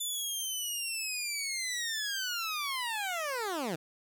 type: linear sweep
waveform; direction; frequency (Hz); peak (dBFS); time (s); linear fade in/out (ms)
15% pulse; down; 3520 to 146.83; -26; 0-3.76; 10
effects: none

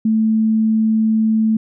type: tone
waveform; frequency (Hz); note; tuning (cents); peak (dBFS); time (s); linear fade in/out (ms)
sine; 220; A3; 0; -12; 0.05-1.57; 5
effects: none

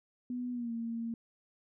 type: tone with pitch glide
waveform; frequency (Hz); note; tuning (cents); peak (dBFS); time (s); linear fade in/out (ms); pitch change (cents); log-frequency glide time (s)
sine; 246.9 to 230.4; B3 to A#3; 0 to -20; -34; 0.3-1.14; 2; -120; 0.52-0.72
effects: none

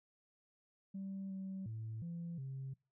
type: tone with pitch steps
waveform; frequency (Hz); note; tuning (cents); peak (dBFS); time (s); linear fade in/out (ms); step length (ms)
sine; 193.9 / 191.3 / 110.9 / 169.9 / 134.1; G3 / G3 / A2 / F3 / C3; -19 / -42 / +14 / -47 / +43; -40; 0.94-2.74; 10; 360
effects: noise-tail reverb RT60 0.3 s tail -25 dB re dry + tanh soft clip ceiling -38 dBFS

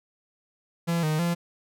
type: tone with pitch steps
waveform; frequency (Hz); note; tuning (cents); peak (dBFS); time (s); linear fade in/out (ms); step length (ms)
45% pulse; 169.1 / 154.6 / 171.7; E3 / D#3 / F3; +44 / -11 / -29; -23; 0.87-1.35; 20; 160
effects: none

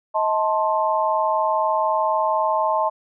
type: chord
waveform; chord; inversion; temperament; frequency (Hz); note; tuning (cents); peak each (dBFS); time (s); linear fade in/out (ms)
sine; A diminished; second; just; 633.6 / 880 / 1056; Eb5 / A5 / C6; +31 / 0 / +16; -22 / -21 / -23; 0.14-2.9; 20
effects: none

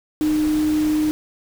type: tone in noise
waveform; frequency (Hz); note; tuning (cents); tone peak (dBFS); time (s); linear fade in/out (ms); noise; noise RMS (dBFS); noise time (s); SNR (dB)
sine; 305.9; D#4; -29; -16; 0.21-1.11; 0; pink; -33; 0.21-1.11; +14
effects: none

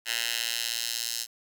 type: tone with high-pass filter sweep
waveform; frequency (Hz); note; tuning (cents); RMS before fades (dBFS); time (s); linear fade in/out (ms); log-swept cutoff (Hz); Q
10% pulse; 116.54; A#2; 0; -31; 0.05-1.27; 50; 2400 to 5000; 1.3
effects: 8-bit

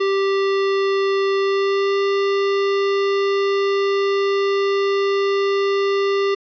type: tone with pitch glide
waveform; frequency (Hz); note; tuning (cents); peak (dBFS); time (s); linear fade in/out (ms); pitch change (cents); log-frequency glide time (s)
square; 392 to 396.3; G4 to G4; 0 to +19; -17; 0-6.35; 10; +19; 1.38-1.97
effects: resampled to 11025 Hz + 9-bit

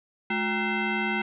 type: tone with frequency modulation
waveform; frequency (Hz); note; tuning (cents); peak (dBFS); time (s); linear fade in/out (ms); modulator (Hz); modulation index
sine; 934; A#5; +3; -24; 0.3-1.22; 5; 574; 3
effects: none

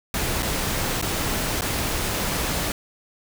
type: noise with dropouts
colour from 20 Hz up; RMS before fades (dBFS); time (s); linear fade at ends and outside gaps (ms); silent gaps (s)
pink; -25; 0.14-2.72; 2; 0.424-0.428 / 1.015-1.024 / 1.61-1.619
effects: none

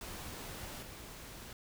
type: noise with level steps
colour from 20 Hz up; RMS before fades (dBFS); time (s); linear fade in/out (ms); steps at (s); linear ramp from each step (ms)
pink; -45 / -49; 0.01-1.53; 2; 0.82; 5
effects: none

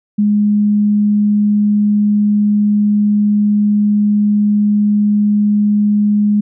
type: tone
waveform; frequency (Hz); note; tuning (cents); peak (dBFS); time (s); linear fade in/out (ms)
sine; 207.7; G#3; 0; -9; 0.18-6.41; 10
effects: none

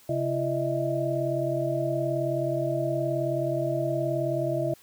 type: tone cluster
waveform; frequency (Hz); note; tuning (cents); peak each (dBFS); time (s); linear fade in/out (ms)
sine; 135.2 / 338.2 / 611 / 650; C#3 / E4 / D#5 / E5; -43 / +44 / -32 / -24; -30; 0.09-4.74; 5
effects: white hiss -56 dBFS RMS until 4.82 s

